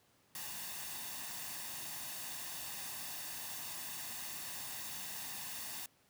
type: noise with comb filter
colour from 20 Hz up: white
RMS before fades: -44 dBFS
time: 0.35-5.86 s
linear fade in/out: 2 ms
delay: 1.1 ms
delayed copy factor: +0.55
effects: pink hiss -70 dBFS RMS until 6.09 s + high-pass 100 Hz 12 dB/octave